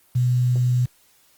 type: tone with quantisation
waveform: sine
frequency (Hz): 124.2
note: B2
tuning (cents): +10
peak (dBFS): -16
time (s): 0.15-0.86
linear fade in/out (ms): 10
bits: 7
effects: white hiss -58 dBFS RMS until 1.37 s + Opus 24 kbps